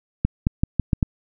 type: clicks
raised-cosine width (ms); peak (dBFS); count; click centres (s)
5; -5; 6; 0.25 / 0.469 / 0.635 / 0.797 / 0.932 / 1.028
effects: none